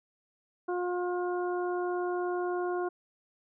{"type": "harmonic tone", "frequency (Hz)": 356.8, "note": "F4", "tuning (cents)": 37, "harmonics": [1, 2, 3, 4], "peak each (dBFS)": [-30, -36, -40, -42], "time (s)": [0.68, 2.89], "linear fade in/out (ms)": 10, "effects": []}